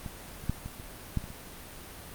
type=clicks; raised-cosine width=5 ms; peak=-25 / -30 / -15 / -24 / -29 / -15 / -28 / -30 dBFS; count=8; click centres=0.062 / 0.439 / 0.496 / 0.66 / 0.799 / 1.173 / 1.241 / 1.304 s; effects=pink hiss -45 dBFS RMS until 2.14 s + Opus 32 kbps